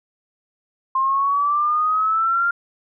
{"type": "exponential sweep", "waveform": "sine", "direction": "up", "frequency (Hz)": [1053, 1402], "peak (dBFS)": -16, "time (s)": [0.95, 2.51], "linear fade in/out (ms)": 5, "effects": []}